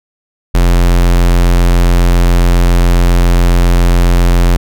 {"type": "tone", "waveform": "square", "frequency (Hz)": 43.65, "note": "F1", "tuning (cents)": 0, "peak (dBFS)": -6, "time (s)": [0.54, 4.57], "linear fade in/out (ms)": 10, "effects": []}